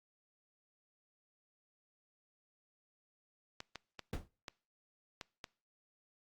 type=clicks; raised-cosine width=0.2 ms; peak=-26 dBFS; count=6; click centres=3.604 / 3.757 / 3.993 / 4.482 / 5.212 / 5.442 s
type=noise with exponential decay; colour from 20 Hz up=brown; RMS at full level=-32 dBFS; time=4.13-4.28 s; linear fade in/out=1 ms; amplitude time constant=32 ms
effects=noise-tail reverb RT60 0.4 s tail -23 dB re dry + Opus 48 kbps